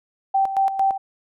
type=tone with tremolo; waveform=sine; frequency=778 Hz; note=G5; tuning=13 cents flat; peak=-15 dBFS; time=0.34-0.98 s; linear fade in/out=10 ms; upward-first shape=square; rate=4.4 Hz; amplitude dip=65%; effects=none